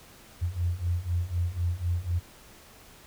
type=beating tone pair; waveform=sine; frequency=85 / 89 Hz; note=F2 / F2; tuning=-46 / +33 cents; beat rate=4 Hz; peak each=-30 / -28 dBFS; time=0.41-2.2 s; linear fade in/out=20 ms; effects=pink hiss -52 dBFS RMS until 3.06 s